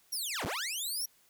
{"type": "linear two-way sweep", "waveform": "15% pulse", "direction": "down then up", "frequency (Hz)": [5770, 49, 5770], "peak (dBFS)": -27, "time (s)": [0.12, 1.06], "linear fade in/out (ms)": 10, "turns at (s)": 0.45, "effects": ["white hiss -66 dBFS RMS until 1.29 s"]}